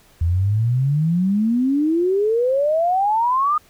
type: exponential sweep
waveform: sine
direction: up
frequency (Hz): 80.8 to 1244.5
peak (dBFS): -15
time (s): 0.21-3.58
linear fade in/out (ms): 5
effects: pink hiss -53 dBFS RMS until 3.69 s